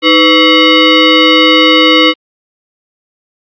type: tone with frequency modulation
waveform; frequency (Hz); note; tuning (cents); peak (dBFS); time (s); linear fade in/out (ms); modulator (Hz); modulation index
sine; 1318.5; E6; 0; -3; 0.02-2.14; 50; 816; 2.8
effects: Opus 48 kbps